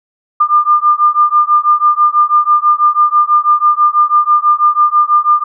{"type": "beating tone pair", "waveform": "sine", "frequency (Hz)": [1199, 1205.1], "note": ["D6", "D6"], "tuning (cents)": [36, 44], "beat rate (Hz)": 6.1, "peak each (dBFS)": -10, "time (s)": [0.4, 5.44], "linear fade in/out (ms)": 10, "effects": []}